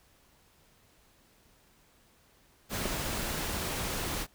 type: noise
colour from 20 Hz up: pink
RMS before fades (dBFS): -34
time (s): 2.69-4.27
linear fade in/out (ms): 50
type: clicks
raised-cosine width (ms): 2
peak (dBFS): -20 / -24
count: 2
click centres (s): 2.856 / 2.861
effects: pink hiss -64 dBFS RMS until 4.34 s